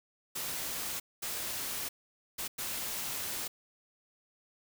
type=noise bursts at uneven times; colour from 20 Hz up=white; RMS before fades=-37 dBFS; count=4; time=0.35-1 / 1.22-1.89 / 2.38-2.48 / 2.58-3.48 s; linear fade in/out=10 ms; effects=none